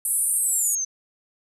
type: band-pass noise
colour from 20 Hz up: white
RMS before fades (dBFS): -25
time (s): 0.05-0.75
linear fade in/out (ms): 2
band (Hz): 8200 to 12000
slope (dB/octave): 96
type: exponential sweep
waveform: sine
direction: down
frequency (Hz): 10470 to 6110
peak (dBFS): -23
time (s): 0.1-0.85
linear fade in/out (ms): 10
effects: none